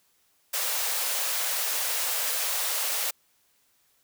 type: high-pass noise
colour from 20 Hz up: white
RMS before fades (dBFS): -28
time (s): 0.53-3.11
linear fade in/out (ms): 10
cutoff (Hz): 450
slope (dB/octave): 96
effects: white hiss -67 dBFS RMS until 4.03 s